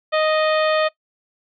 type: harmonic tone with a mistuned harmonic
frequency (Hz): 622.3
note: D#5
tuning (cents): 0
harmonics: 1 / 2 / 3 / 4 / 5 / 6 / 7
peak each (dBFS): -17 / -23 / -27 / -29 / -31 / -33 / -34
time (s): 0.12-0.89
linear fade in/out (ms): 20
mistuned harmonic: 6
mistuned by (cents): -80
effects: noise-tail reverb RT60 0.1 s tail -18 dB re dry